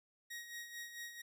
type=tone with tremolo; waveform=sawtooth; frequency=1887 Hz; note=A#6; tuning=21 cents sharp; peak=-40 dBFS; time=0.3-1.22 s; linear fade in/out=10 ms; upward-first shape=sine; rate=4.5 Hz; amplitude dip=60%; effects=none